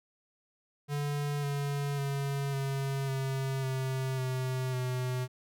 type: tone with pitch steps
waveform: square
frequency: 144.9 / 142.16 / 139.48 / 136.85 / 134.26 / 131.73 / 129.24 / 126.8 Hz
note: D3 / C#3 / C#3 / C#3 / C3 / C3 / C3 / B2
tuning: -23 / +44 / +11 / -22 / +45 / +12 / -21 / +46 cents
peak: -31 dBFS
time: 0.88-5.28 s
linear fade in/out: 50 ms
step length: 550 ms
effects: none